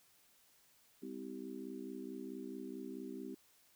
harmonic tone with a mistuned harmonic, 64.6 Hz, C2, 21 cents flat, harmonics 3 / 4 / 5 / 6, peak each -51 / -47 / -49 / -49 dBFS, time 1.02-3.35 s, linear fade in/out 10 ms, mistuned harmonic 3, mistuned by +67 cents, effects white hiss -69 dBFS RMS until 3.75 s

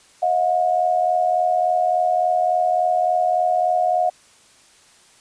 sine tone pair together, 636 / 719.5 Hz, D#5 / F#5, +38 / -49 cents, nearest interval major second, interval 213 cents, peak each -21 / -17 dBFS, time 0.22-4.1 s, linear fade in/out 10 ms, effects white hiss -52 dBFS RMS until 5.2 s + resampled to 22050 Hz

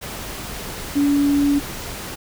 sine tone in noise, 285.1 Hz, C#4, 49 cents sharp, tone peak -14 dBFS, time 0.95-1.6 s, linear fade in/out 20 ms, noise pink, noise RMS -31 dBFS, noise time 0.01-2.16 s, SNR +14 dB, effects none

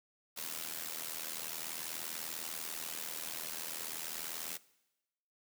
white noise with amplitude modulation, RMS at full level -38 dBFS, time 0.36-4.58 s, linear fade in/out 20 ms, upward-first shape sine, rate 80.4 Hz, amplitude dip 80%, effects noise-tail reverb RT60 1.0 s tail -21 dB re dry + high-pass 150 Hz 12 dB/octave

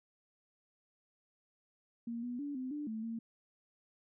sine tone with pitch steps, 233.6 / 244.2 / 287.3 / 257.2 / 295.5 / 220.2 / 228 Hz, A#3 / B3 / D4 / C4 / D4 / A3 / A#3, +4 / -19 / -38 / -30 / +11 / +2 / -38 cents, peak -37 dBFS, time 2.07-3.19 s, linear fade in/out 5 ms, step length 160 ms, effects none

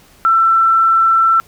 sine tone, 1339 Hz, E6, 27 cents sharp, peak -8 dBFS, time 0.25-1.4 s, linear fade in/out 0 ms, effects pink hiss -47 dBFS RMS until 1.47 s

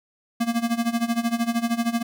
square tone with tremolo, 233.1 Hz, A#3, in tune, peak -19 dBFS, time 0.4-2.03 s, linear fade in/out 10 ms, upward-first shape sine, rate 13 Hz, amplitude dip 85%, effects none

